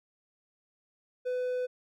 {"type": "tone", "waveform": "triangle", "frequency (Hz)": 501, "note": "B4", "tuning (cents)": 25, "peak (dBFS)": -27, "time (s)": [1.25, 1.67], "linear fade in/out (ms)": 20, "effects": []}